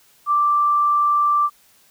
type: tone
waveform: sine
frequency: 1174.7 Hz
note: D6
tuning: in tune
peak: -14 dBFS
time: 0.26-1.5 s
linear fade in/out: 50 ms
effects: white hiss -55 dBFS RMS until 1.9 s